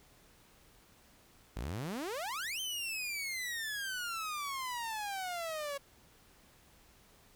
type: exponential two-way sweep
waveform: sawtooth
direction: up then down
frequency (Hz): 47.98 to 3136 to 553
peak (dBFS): -33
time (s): 1.56-5.78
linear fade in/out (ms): 10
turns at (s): 2.6
effects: pink hiss -63 dBFS RMS until 7.35 s